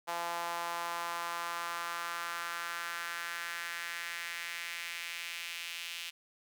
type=tone with high-pass filter sweep; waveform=sawtooth; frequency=170.8 Hz; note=F3; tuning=38 cents flat; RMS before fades=-39 dBFS; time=0.07-6.11 s; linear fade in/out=20 ms; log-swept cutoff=820 to 2800 Hz; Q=2.4; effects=none